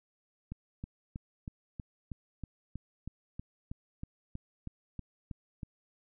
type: click train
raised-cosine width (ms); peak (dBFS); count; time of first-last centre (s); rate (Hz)
5; -27; 17; 0.52-5.632; 3.13
effects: none